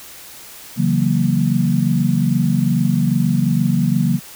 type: chord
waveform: sine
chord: F# dominant seventh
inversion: second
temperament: equal with one note detuned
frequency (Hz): 138.59 / 164.81 / 187.25 / 233.1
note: C#3 / E3 / F#3 / A#3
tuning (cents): 0 / 0 / +21 / 0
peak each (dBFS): -19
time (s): 0.76-4.2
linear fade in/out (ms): 50
effects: white hiss -38 dBFS RMS until 4.35 s